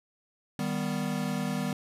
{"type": "chord", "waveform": "square", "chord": "Eb augmented", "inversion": "none", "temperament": "equal", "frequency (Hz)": [155.56, 196, 246.9], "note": ["Eb3", "G3", "B3"], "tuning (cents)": [0, 0, 0], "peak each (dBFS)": [-35, -33, -34], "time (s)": [0.59, 1.73], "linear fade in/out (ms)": 2, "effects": ["resampled to 32000 Hz"]}